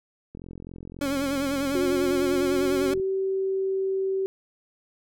click train, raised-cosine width 3 ms, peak -27 dBFS, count 117, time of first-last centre 0.35-2.998 s, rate 43.8 Hz
30% pulse tone with vibrato, 276.9 Hz, C#4, 2 cents flat, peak -22 dBFS, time 1.01-2.94 s, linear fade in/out 5 ms, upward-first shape sine, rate 10 Hz, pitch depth 62 cents each way
sine tone with pitch glide, 360.6 to 384.3 Hz, F#4 to G4, -45 to -34 cents, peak -23 dBFS, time 1.75-4.26 s, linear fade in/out 0 ms, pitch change +111 cents, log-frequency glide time 2.42-3.09 s
effects none

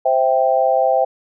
sine chord, C major, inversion none, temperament equal, 523.3 / 659.3 / 784 Hz, C5 / E5 / G5, 0 / 0 / 0 cents, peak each -17 dBFS, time 0.05-1.05 s, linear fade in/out 10 ms, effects none

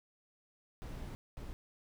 brown noise bursts at uneven times, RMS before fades -44 dBFS, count 2, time 0.82-1.15 / 1.37-1.53 s, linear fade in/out 0 ms, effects none

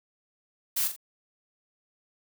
blue noise with echo, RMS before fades -27 dBFS, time 0.76-0.88 s, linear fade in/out 10 ms, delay 42 ms, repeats 2, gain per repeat -8 dB, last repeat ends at 0.964 s, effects none

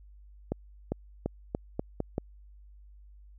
accelerating click train, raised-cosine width 2 ms, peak -16 dBFS, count 7, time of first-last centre 0.52-2.181 s, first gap 400 ms, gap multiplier 0.85, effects added 50 Hz sine -50 dBFS peak until 3.38 s

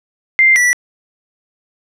sine / square tone pair in turn, 2093 / 1958.6 Hz, C7 / B6, 0 / -15 cents, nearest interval minor second, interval 115 cents, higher first, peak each -6 / -10 dBFS, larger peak first, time 0.39-0.56 / 0.56-0.73 s, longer neither, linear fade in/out 0 ms, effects low-pass 10000 Hz 12 dB/octave

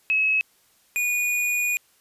sine / square tone pair in turn, 2572 / 2454 Hz, E7 / D#7, -43 / -25 cents, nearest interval minor second, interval 82 cents, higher first, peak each -18 / -22 dBFS, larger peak first, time 0.1-0.41 / 0.96-1.77 s, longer second, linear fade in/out 0 ms, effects white hiss -61 dBFS RMS until 2 s + resampled to 32000 Hz

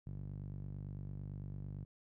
sawtooth tone with band-pass filter, 48.93 Hz, G1, 2 cents flat, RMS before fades -45 dBFS, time 0.06-1.85 s, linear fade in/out 10 ms, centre 130 Hz, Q 2.4, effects none

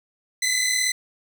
15% pulse tone pair together, 2000 / 2038 Hz, B6 / C7, +21 / -46 cents, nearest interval unison, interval 33 cents, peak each -17 dBFS, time 0.42-0.92 s, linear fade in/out 5 ms, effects none

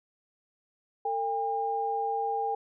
sine tone pair together, 450.5 / 805 Hz, A4 / G5, +41 / +46 cents, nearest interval minor seventh, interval 1005 cents, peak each -33 / -28 dBFS, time 1.05-2.55 s, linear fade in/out 5 ms, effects none

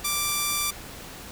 5% pulse tone, 1174.7 Hz, D6, in tune, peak -12 dBFS, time 0.04-0.71 s, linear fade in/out 10 ms, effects pink hiss -41 dBFS RMS until 1.31 s

